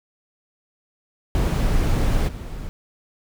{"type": "noise with level steps", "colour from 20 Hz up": "brown", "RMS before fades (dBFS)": [-19, -32], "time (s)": [1.35, 2.69], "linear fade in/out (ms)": 0, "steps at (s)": 2.27, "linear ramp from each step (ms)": 20, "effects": []}